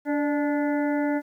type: harmonic tone with a mistuned harmonic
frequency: 289.8 Hz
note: D4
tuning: 23 cents flat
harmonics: 1 / 2 / 3 / 5 / 6 / 7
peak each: -23 / -29 / -33 / -37 / -39 / -40 dBFS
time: 0.05-1.22 s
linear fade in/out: 50 ms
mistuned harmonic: 2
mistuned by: +41 cents
effects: 10-bit